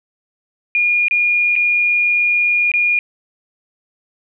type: tone with dropouts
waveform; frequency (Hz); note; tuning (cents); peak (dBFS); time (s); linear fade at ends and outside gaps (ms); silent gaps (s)
sine; 2429; D#7; -42; -12; 0.75-2.99; 1; 1.083-1.11 / 1.555-1.562 / 2.717-2.738
effects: none